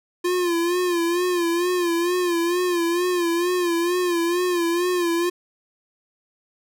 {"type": "tone with vibrato", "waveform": "square", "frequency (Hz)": 349.2, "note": "F4", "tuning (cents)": 0, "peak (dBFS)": -20, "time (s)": [0.24, 5.3], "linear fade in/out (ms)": 10, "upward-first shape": "sine", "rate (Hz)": 2.2, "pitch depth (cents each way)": 67, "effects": []}